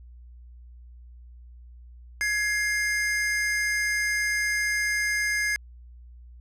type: tone pair together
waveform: square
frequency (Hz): 1674 / 2109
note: G#6 / C7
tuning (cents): +13 / +13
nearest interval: major third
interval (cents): 400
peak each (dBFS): -27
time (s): 2.21-5.56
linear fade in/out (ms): 0
effects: added 60 Hz sine -44 dBFS peak until 6.4 s + low-pass 11000 Hz 12 dB/octave